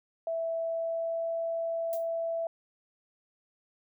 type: tone with pitch glide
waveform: sine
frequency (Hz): 659.3 to 663.5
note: E5 to E5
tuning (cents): 0 to +11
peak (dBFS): -29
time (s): 0.27-2.47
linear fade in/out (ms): 2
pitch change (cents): +11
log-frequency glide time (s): 0.56-1.3
type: noise with exponential decay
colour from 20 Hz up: violet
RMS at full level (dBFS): -39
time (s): 1.93-2.08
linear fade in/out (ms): 0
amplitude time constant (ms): 31
effects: none